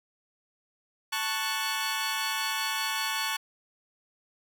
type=chord; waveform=15% pulse; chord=F# minor; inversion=first; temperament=equal; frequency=880 / 1108.7 / 1480 Hz; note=A5 / C#6 / F#6; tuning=0 / 0 / 0 cents; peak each=-26 / -26 / -27 dBFS; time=1.12-3.37 s; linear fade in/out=10 ms; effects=none